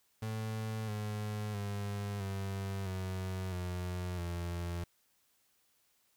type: tone with pitch steps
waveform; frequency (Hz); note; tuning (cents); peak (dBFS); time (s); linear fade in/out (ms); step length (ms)
35% pulse; 110 / 105.64 / 101.45 / 97.43 / 93.57 / 89.87 / 86.3; A2 / G#2 / G#2 / G2 / F#2 / F#2 / F2; 0 / +30 / -40 / -10 / +20 / -50 / -20; -34; 0.22-4.84; 5; 660
effects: white hiss -73 dBFS RMS until 6.16 s